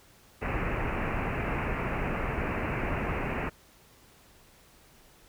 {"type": "low-pass noise", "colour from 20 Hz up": "pink", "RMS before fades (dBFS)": -31, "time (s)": [0.41, 3.5], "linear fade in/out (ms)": 20, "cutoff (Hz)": 2700, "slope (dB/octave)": 96, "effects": ["pink hiss -58 dBFS RMS until 5.28 s"]}